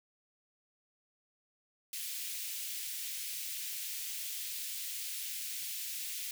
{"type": "high-pass noise", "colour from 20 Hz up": "white", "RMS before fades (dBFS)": -40, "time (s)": [1.93, 6.31], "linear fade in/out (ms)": 2, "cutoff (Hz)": 2200, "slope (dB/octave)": 24, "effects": []}